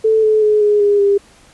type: tone with pitch steps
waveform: sine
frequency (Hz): 440 / 431.9 / 424 / 416.3 / 408.6 / 401.2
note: A4 / A4 / G#4 / G#4 / G#4 / G4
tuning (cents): 0 / -32 / +36 / +4 / -28 / +40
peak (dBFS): -9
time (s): 0.04-1.18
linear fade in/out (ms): 10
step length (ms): 190
effects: pink hiss -47 dBFS RMS until 1.53 s + resampled to 24000 Hz